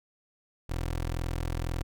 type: tone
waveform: 20% pulse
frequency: 42 Hz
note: E1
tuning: 33 cents sharp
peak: -25 dBFS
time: 0.69-1.83 s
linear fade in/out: 10 ms
effects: none